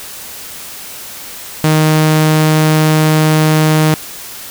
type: tone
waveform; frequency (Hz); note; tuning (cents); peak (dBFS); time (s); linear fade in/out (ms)
sawtooth; 155.56; D#3; 0; -4; 1.64-3.94; 0
effects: white hiss -29 dBFS RMS until 4.5 s